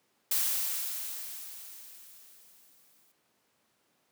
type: noise with exponential decay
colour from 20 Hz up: blue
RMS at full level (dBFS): -27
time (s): 0.31-3.12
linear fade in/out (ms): 5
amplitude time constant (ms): 610
effects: pink hiss -72 dBFS RMS until 4.11 s + high-pass 200 Hz 12 dB/octave